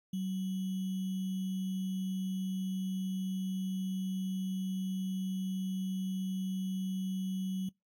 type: tone with sample-and-hold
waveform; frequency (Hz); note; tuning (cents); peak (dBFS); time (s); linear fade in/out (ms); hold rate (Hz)
sine; 188.4; F#3; +32; -32; 0.13-7.69; 5; 3150
effects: noise-tail reverb RT60 0.2 s tail -26 dB re dry + AAC 64 kbps